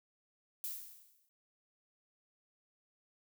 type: noise with exponential decay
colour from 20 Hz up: violet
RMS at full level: -38 dBFS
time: 0.64-1.29 s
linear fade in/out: 0 ms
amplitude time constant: 140 ms
effects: none